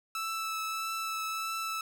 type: tone with vibrato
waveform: sawtooth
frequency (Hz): 1315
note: E6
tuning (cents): -5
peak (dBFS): -29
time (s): 0.15-1.81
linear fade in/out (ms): 2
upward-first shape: triangle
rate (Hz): 1.6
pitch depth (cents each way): 14
effects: none